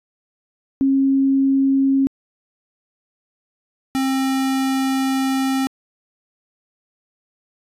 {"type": "tone pair in turn", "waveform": ["sine", "square"], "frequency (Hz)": [271, 266.2], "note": ["C#4", "C4"], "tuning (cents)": [-39, 30], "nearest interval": "unison", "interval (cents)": 31, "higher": "first", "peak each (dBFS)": [-13, -18], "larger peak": "first", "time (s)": [[0.81, 2.07], [3.95, 5.67]], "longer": "second", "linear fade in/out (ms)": 0, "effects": ["resampled to 32000 Hz"]}